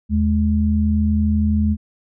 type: tone pair together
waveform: sine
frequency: 79.5 / 211.7 Hz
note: D#2 / G#3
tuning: +38 / +33 cents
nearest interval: octave + perfect fourth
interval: 1695 cents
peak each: -17 dBFS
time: 0.09-1.77 s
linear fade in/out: 50 ms
effects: none

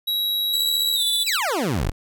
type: tone with pitch glide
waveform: square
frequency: 3867 to 3485 Hz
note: B7 to A7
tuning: -37 to -17 cents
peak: -21 dBFS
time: 0.07-1.24 s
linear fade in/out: 10 ms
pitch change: -180 cents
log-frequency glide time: 0.94-1.04 s
type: tone with tremolo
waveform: sawtooth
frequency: 3942 Hz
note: B7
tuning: 4 cents flat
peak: -19 dBFS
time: 0.53-1.37 s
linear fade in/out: 5 ms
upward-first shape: square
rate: 15 Hz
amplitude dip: 35%
type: exponential sweep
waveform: 20% pulse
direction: down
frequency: 2797 to 32.7 Hz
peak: -16 dBFS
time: 1.26-1.92 s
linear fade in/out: 20 ms
effects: none

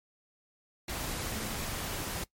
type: tone in noise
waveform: sine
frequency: 218.5 Hz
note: A3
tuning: 12 cents flat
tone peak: -43 dBFS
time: 1.31-1.56 s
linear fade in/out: 5 ms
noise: pink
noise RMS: -36 dBFS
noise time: 0.88-2.24 s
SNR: -10 dB
effects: noise-tail reverb RT60 0.1 s tail -20 dB re dry + MP3 64 kbps

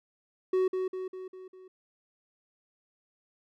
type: tone with echo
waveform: triangle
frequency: 373.1 Hz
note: F#4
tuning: 14 cents sharp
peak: -21 dBFS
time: 0.53-0.68 s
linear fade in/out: 5 ms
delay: 200 ms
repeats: 5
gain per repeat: -5 dB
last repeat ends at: 1.68 s
effects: none

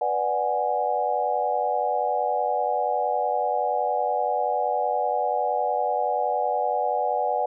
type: chord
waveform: sine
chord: G# half-diminished seventh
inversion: first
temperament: equal with one note detuned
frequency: 493.9 / 589 / 740 / 830.6 Hz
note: B4 / D5 / F#5 / G#5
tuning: 0 / +5 / 0 / 0 cents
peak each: -29 / -28 / -25 / -27 dBFS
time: 0.01-7.46 s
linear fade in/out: 5 ms
effects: none

